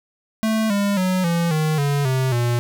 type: tone with pitch steps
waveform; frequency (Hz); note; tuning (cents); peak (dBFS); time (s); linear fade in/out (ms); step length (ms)
square; 220 / 201.7 / 185 / 169.64 / 155.56 / 142.65 / 130.81 / 119.96; A3 / G3 / F#3 / E3 / D#3 / C#3 / C3 / B2; 0 / +50 / 0 / +50 / 0 / +50 / 0 / -50; -18; 0.43-2.59; 0; 270
effects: 10-bit